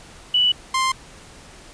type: tone pair in turn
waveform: sine / sawtooth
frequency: 2960 / 1048.6 Hz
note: F#7 / C6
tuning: 0 / +3 cents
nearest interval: octave + tritone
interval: 1797 cents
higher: first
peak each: -14 dBFS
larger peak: neither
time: 0.34-0.52 / 0.74-0.92 s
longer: neither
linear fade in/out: 5 ms
effects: pink hiss -44 dBFS RMS until 1.73 s + resampled to 22050 Hz